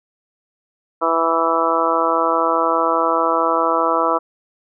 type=harmonic tone; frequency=164.81 Hz; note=E3; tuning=in tune; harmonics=2 / 3 / 4 / 5 / 6 / 7 / 8; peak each=-25 / -22 / -22 / -27 / -21 / -21 / -21 dBFS; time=1.01-4.19 s; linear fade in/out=20 ms; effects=none